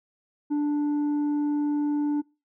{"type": "tone with tanh clipping", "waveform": "sine", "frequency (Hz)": 293.7, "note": "D4", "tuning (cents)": 0, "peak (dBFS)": -23, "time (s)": [0.5, 2.22], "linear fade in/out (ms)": 20, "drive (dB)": 4, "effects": ["noise-tail reverb RT60 0.3 s tail -25 dB re dry"]}